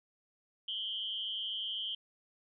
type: tone with amplitude modulation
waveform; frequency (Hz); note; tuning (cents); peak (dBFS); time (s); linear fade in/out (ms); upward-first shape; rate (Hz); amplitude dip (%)
sine; 3136; G7; 0; -31; 0.68-1.95; 5; sine; 212; 90
effects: none